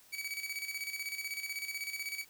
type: tone with tremolo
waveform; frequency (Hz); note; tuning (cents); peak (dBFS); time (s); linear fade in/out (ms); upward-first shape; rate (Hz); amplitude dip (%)
sawtooth; 2276; C#7; +45; -32; 0.12-2.25; 20; square; 16; 60
effects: white hiss -61 dBFS RMS until 2.29 s